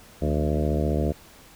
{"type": "harmonic tone with a mistuned harmonic", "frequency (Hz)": 74.8, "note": "D2", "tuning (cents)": 32, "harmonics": [1, 2, 3, 4, 5, 6, 7, 8, 9], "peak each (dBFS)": [-25, -28, -30, -31, -32, -33, -33, -34, -35], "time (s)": [0.21, 1.13], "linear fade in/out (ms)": 20, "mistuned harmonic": 2, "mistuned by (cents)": 75, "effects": ["pink hiss -50 dBFS RMS until 1.55 s"]}